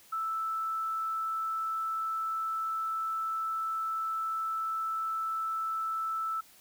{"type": "tone", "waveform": "sine", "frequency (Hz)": 1318.5, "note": "E6", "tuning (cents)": 0, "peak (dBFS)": -30, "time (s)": [0.12, 6.41], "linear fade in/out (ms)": 10, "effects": ["white hiss -58 dBFS RMS until 6.6 s"]}